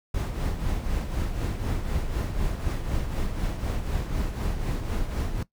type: noise with tremolo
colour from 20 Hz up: brown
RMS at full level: -25 dBFS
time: 0.14-5.43 s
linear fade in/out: 5 ms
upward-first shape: triangle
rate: 4 Hz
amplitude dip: 60%
effects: noise-tail reverb RT60 0.1 s tail -18 dB re dry